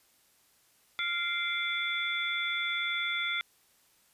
sine tone cluster, 1391 / 2088 / 2331 / 3458 Hz, F6 / C7 / D7 / A7, -7 / -4 / -14 / -31 cents, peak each -35 / -33 / -39 / -34 dBFS, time 0.99-3.41 s, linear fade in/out 0 ms, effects white hiss -66 dBFS RMS until 4.13 s + resampled to 32000 Hz

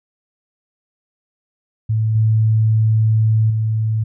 sine tone with level steps, 110 Hz, A2, in tune, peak -14 / -11 / -15 dBFS, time 1.89-4.04 s, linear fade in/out 10 ms, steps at 2.15 / 3.5 s, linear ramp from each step 5 ms, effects none

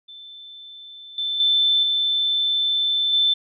sine tone with level steps, 3534 Hz, A7, 7 cents sharp, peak -38 / -22 / -15 / -18 / -15 dBFS, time 0.08-3.34 s, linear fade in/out 10 ms, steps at 1.18 / 1.4 / 1.83 / 3.13 s, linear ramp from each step 2 ms, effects none

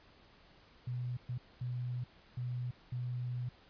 sine tone bursts at uneven times, 123.47 Hz, B2, in tune, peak -35 dBFS, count 5, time 0.87-1.17 / 1.29-1.38 / 1.61-2.04 / 2.37-2.71 / 2.92-3.49 s, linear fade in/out 5 ms, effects pink hiss -62 dBFS RMS until 3.69 s + resampled to 11025 Hz

